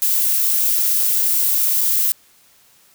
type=noise with dropouts; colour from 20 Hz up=violet; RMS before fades=-17 dBFS; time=0.02-2.12 s; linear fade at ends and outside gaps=0 ms; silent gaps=1.809-1.813 s; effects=white hiss -53 dBFS RMS until 2.94 s